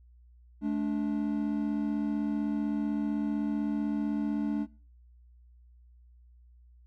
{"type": "tone pair together", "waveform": "triangle", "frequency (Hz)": [214.7, 290.5], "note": ["A3", "D4"], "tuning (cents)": [-42, -19], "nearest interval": "perfect fourth", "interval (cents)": 523, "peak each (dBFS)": -28, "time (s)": [0.61, 4.67], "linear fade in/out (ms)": 50, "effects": ["noise-tail reverb RT60 0.4 s tail -22 dB re dry", "added 60 Hz sine -54 dBFS peak until 6.86 s"]}